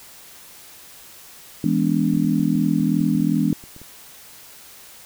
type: chord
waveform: sine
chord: E dominant seventh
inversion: none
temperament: equal with one note detuned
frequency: 164.81 / 207.7 / 246.9 / 289.8 Hz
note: E3 / G#3 / B3 / D4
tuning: 0 / 0 / 0 / -23 cents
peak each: -22 dBFS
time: 1.64-3.53 s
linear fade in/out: 2 ms
type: clicks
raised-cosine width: 3 ms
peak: -29 dBFS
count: 12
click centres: 2.138 / 2.169 / 2.25 / 2.397 / 2.555 / 2.802 / 3.007 / 3.152 / 3.204 / 3.639 / 3.764 / 3.816 s
effects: white hiss -44 dBFS RMS until 5.05 s